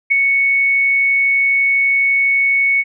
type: tone with ADSR envelope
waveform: sine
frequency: 2217 Hz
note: C#7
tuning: in tune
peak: -7 dBFS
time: 0.1-2.84 s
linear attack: 20 ms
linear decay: 4 ms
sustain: -4 dB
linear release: 40 ms
effects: none